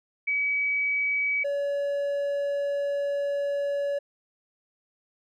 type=tone pair in turn; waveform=sine / triangle; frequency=2277 / 567.4 Hz; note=C#7 / C#5; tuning=+46 / +40 cents; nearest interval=2 octaves; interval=2406 cents; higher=first; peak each=-23 dBFS; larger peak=neither; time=0.27-1.44 / 1.44-3.99 s; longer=second; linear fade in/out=10 ms; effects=none